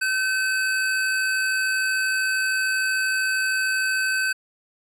square tone pair together, 1535 / 2576 Hz, G6 / E7, -37 / -41 cents, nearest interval major sixth, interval 896 cents, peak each -22 / -30 dBFS, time 0.01-4.33 s, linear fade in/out 10 ms, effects low-pass 12000 Hz 12 dB/octave

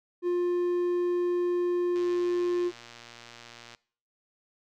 triangle tone, 353.1 Hz, F4, 19 cents sharp, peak -22 dBFS, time 0.22-2.72 s, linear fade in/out 50 ms
click train, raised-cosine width 0.2 ms, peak -29 dBFS, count 212, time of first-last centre 1.96-3.748 s, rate 118 Hz
effects noise-tail reverb RT60 0.5 s tail -22 dB re dry

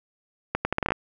accelerating click train, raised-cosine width 0.5 ms, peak -8 dBFS, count 9, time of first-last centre 0.55-0.92 s, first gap 100 ms, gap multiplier 0.76, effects none

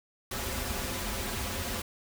pink noise with comb filter, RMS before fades -34 dBFS, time 0.31-1.82 s, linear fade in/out 5 ms, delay 6.5 ms, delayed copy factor -1, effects none

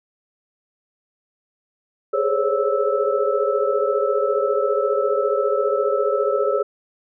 sine tone cluster, 410.5 / 425.2 / 523 / 563 / 1312 Hz, G#4 / G#4 / C5 / C#5 / E6, -20 / +41 / -1 / +27 / -9 cents, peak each -23 / -25 / -23 / -22 / -26 dBFS, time 2.13-6.63 s, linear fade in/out 10 ms, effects none

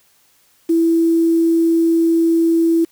sine tone with quantisation, 331.2 Hz, E4, 8 cents sharp, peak -11 dBFS, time 0.69-2.85 s, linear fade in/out 10 ms, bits 6, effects white hiss -56 dBFS RMS until 2.91 s

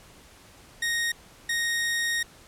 sawtooth tone pair in turn, 1864.7 / 1864.7 Hz, A#6 / A#6, 0 / 0 cents, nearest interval unison, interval 0 cents, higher neither, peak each -21 dBFS, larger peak neither, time 0.82-1.12 / 1.49-2.23 s, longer second, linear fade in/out 5 ms, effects pink hiss -52 dBFS RMS until 2.47 s + low-pass 12000 Hz 12 dB/octave

